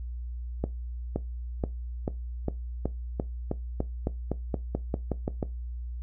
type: accelerating click train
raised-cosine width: 2 ms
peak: -14 dBFS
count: 17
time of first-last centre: 0.64-5.428 s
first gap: 520 ms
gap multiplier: 0.92
effects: noise-tail reverb RT60 0.2 s tail -18 dB re dry + added 60 Hz sine -33 dBFS peak until 6.02 s